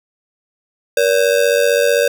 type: ring-modulated tone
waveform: square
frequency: 523.3 Hz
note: C5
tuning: in tune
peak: -9 dBFS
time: 0.97-2.08 s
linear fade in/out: 2 ms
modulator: 47.8 Hz
effects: none